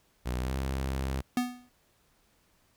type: tone with pitch glide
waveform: sawtooth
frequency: 61.74 to 66.55 Hz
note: B1 to C2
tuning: 0 to +30 cents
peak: -26 dBFS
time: 0.25-1.22 s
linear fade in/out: 20 ms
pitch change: +130 cents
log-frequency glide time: 0.38-0.54 s
type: tone with exponential decay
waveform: square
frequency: 247 Hz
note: B3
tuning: in tune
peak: -23 dBFS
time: 1.37-1.69 s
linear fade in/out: 2 ms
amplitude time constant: 68 ms
effects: pink hiss -68 dBFS RMS until 2.76 s